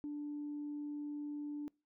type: tone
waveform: sine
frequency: 293.7 Hz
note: D4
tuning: in tune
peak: -38 dBFS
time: 0.04-1.68 s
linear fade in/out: 0 ms
effects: noise-tail reverb RT60 0.3 s tail -26 dB re dry + tanh soft clip ceiling -35 dBFS